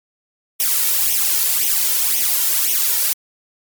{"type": "noise with flanger", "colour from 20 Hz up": "blue", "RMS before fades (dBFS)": -17, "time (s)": [0.6, 3.13], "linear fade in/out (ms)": 0, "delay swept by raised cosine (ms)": [0.33, 2.23], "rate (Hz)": 1.9, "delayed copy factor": 0.85, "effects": ["MP3 96 kbps"]}